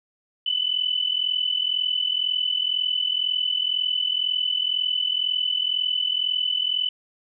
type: tone pair together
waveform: sine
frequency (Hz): 2976 / 3018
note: F#7 / F#7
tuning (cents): +9 / +34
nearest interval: unison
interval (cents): 25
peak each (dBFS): -24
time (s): 0.46-6.89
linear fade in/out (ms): 5
effects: none